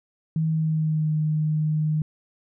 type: tone with pitch glide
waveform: sine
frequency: 159.4 to 154.15 Hz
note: D#3 to D#3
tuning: +42 to -16 cents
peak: -20 dBFS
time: 0.36-2.02 s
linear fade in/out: 2 ms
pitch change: -58 cents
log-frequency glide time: 0.48-1.13 s
effects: none